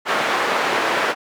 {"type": "band-pass noise", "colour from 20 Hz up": "white", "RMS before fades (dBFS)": -20, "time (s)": [0.05, 1.15], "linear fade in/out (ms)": 50, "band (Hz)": [350, 1600], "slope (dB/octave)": 12, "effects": []}